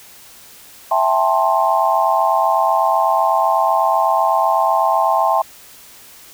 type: chord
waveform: sine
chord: A minor seventh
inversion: second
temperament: just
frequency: 660 / 792 / 880 / 1056 Hz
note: E5 / G5 / A5 / C6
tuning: +2 / +18 / 0 / +16 cents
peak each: -18 dBFS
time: 0.91-5.42 s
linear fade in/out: 5 ms
effects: white hiss -42 dBFS RMS until 6.33 s